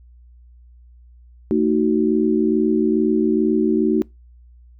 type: chord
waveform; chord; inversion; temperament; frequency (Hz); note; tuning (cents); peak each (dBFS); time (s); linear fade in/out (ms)
sine; D# diminished; second; just; 224 / 311.1 / 373.4; A3 / D#4 / F#4; +31 / 0 / +16; -19; 1.51-4.02; 0
effects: noise-tail reverb RT60 0.2 s tail -25 dB re dry + added 60 Hz sine -44 dBFS peak until 4.79 s